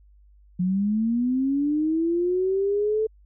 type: linear sweep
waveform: sine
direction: up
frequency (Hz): 176.5 to 441.3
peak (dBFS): -20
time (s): 0.59-3.07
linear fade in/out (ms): 10
effects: added 50 Hz sine -51 dBFS peak until 3.25 s